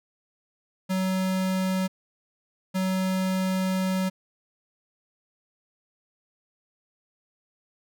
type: tone pair in turn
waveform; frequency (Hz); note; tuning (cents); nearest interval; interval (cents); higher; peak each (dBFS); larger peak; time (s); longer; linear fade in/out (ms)
square; 187.7 / 187.7; F#3 / F#3; +25 / +25; unison; 0; neither; -24; neither; 0.89-1.88 / 2.74-4.1; second; 20
effects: none